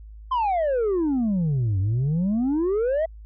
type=exponential two-way sweep; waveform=sine; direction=down then up; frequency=1061 to 92.5 to 667 Hz; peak=-17 dBFS; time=0.31-3.06 s; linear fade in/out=10 ms; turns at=1.79 s; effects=tanh soft clip ceiling -19 dBFS + added 53 Hz sine -39 dBFS peak until 3.25 s